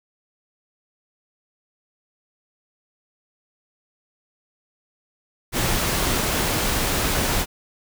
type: noise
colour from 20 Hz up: pink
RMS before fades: -22 dBFS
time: 5.52-7.46 s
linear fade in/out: 50 ms
effects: none